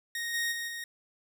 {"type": "tone with level steps", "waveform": "sawtooth", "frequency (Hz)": 1864.7, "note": "A#6", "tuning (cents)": 0, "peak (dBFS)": [-29, -25, -30, -33], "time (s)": [0.15, 0.84], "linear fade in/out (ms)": 2, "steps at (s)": [0.33, 0.51, 0.67], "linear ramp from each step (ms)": 20, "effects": []}